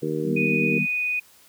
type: harmonic tone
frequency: 77.78 Hz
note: D#2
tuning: in tune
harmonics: 2 / 3 / 4 / 5 / 6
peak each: -30 / -34 / -29 / -29 / -29 dBFS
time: 0.02-0.79 s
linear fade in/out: 10 ms
type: chord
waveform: sine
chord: Eb augmented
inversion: none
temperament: just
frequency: 155.56 / 194.45 / 243.1 Hz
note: Eb3 / G3 / B3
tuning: 0 / -14 / -27 cents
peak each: -27 dBFS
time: 0.23-0.87 s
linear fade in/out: 50 ms
type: tone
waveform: sine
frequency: 2481 Hz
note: D#7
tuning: 6 cents flat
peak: -22 dBFS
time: 0.36-1.2 s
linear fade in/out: 10 ms
effects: white hiss -54 dBFS RMS until 1.48 s